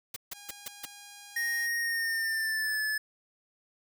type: noise bursts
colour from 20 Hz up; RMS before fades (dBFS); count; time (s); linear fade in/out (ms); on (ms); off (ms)
white; -37; 5; 0.14-0.855; 5; 23; 150
type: tone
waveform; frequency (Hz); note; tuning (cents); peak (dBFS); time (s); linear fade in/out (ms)
5% pulse; 815; G#5; -33; -35; 0.32-1.69; 50
type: tone with pitch glide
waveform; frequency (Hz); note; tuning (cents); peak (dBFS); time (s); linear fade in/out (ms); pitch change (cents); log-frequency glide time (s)
square; 1864.7 to 1729.8; A#6 to A6; 0 to -30; -29; 1.36-2.98; 5; -130; 1.79-2.81
effects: none